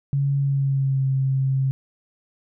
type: tone with pitch glide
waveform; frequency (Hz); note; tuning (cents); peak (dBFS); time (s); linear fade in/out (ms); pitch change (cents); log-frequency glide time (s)
sine; 139.6 to 133.91; C#3 to C3; +13 to +41; -18; 0.13-1.71; 0; -72; 0.39-1.05
effects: none